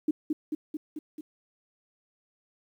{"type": "tone with echo", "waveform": "sine", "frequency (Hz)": 305.6, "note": "D#4", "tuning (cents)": -31, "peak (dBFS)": -21, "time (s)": [0.08, 0.11], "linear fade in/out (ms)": 5, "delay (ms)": 220, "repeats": 5, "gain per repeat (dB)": -3, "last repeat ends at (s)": 1.21, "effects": ["10-bit"]}